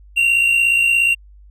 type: tone pair together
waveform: triangle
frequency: 2700 / 2757 Hz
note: E7 / F7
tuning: +41 / -23 cents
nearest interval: unison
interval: 36 cents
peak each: -20 / -11 dBFS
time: 0.16-1.15 s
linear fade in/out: 20 ms
effects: added 50 Hz sine -41 dBFS peak until 1.5 s